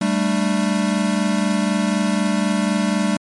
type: chord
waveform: square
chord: G suspended second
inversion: none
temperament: equal with one note detuned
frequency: 196 / 220 / 297.1 Hz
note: G3 / A3 / D4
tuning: 0 / 0 / +20 cents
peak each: -20 / -22 / -25 dBFS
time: 0.01-3.17 s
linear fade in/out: 5 ms
effects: MP3 48 kbps